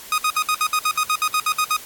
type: tone bursts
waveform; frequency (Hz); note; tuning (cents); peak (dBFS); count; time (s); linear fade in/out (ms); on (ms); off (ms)
sawtooth; 1244.5; D#6; 0; -13; 14; 0.12-1.766; 2; 60; 62
effects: white hiss -39 dBFS RMS until 1.85 s + AAC 64 kbps